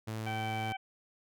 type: tone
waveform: sawtooth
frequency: 110 Hz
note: A2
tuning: in tune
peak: -32 dBFS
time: 0.07-0.73 s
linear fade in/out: 10 ms
type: harmonic tone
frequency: 771 Hz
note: G5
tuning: 29 cents flat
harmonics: 1 / 2 / 3 / 4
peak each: -37 / -46 / -42 / -47 dBFS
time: 0.26-0.77 s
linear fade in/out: 10 ms
effects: none